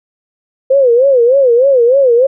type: tone with vibrato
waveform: sine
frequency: 510 Hz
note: C5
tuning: 44 cents flat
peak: -5 dBFS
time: 0.7-2.27 s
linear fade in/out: 10 ms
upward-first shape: sine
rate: 3.3 Hz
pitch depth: 160 cents each way
effects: none